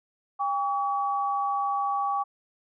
sine tone pair together, 802.2 / 1136 Hz, G5 / C#6, +40 / +42 cents, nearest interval tritone, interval 602 cents, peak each -27 / -27 dBFS, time 0.39-2.24 s, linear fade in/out 20 ms, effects none

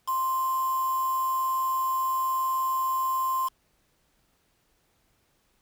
sine tone with quantisation, 1046.5 Hz, C6, in tune, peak -24 dBFS, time 0.07-3.49 s, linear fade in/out 20 ms, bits 6, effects pink hiss -69 dBFS RMS until 5.61 s

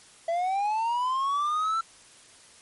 triangle linear sweep, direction up, 659 to 1348 Hz, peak -22 dBFS, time 0.28-1.81 s, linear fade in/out 5 ms, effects white hiss -53 dBFS RMS until 2.61 s + MP3 48 kbps

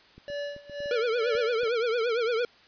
clicks, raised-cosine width 3 ms, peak -35 dBFS, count 8, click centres 0.18 / 0.301 / 0.564 / 0.697 / 0.804 / 0.859 / 1.352 / 1.633 s
square tone with tremolo, 576 Hz, D5, 34 cents flat, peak -31 dBFS, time 0.28-1.68 s, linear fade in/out 0 ms, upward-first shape sine, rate 2.1 Hz, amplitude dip 90%
square tone with vibrato, 466.2 Hz, A#4, in tune, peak -25 dBFS, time 0.91-2.45 s, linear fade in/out 2 ms, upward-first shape triangle, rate 8.8 Hz, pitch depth 130 cents each way
effects white hiss -56 dBFS RMS until 2.67 s + resampled to 11025 Hz

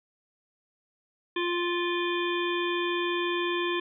harmonic tone, 349.2 Hz, F4, in tune, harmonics 1 / 3 / 5 / 7 / 9 / 10, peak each -28 / -33 / -35 / -36 / -38 / -38 dBFS, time 1.36-3.8 s, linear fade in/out 5 ms, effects none

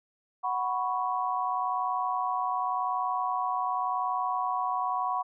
sine chord, F# suspended fourth, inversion none, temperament equal, 740 / 987.8 / 1108.7 Hz, F#5 / B5 / C#6, 0 / 0 / 0 cents, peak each -31 dBFS, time 0.43-5.23 s, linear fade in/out 20 ms, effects none

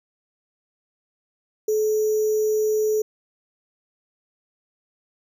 sine tone with sample-and-hold, 429.9 Hz, A4, 40 cents flat, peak -18 dBFS, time 1.68-3.02 s, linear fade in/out 5 ms, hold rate 6300 Hz, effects none

